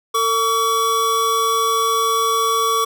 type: tone pair together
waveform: square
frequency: 451.5 / 1137.7 Hz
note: A4 / C#6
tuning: +45 / +45 cents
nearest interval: octave + major third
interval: 1600 cents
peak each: -23 / -17 dBFS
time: 0.14-2.85 s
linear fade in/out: 10 ms
effects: none